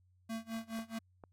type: tone with tremolo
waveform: square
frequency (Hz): 225.4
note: A3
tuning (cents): +42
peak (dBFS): -37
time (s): 0.29-0.99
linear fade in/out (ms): 10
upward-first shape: sine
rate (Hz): 4.7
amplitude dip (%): 95
type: clicks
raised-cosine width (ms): 1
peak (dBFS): -36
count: 2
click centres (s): 0.789 / 1.238
effects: added 91 Hz sine -66 dBFS peak until 1.32 s + AAC 48 kbps